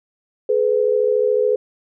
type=tone pair together; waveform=sine; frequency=425.6 / 499.4 Hz; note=G#4 / B4; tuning=+42 / +19 cents; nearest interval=minor third; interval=277 cents; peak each=-17 dBFS; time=0.49-1.56 s; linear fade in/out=5 ms; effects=none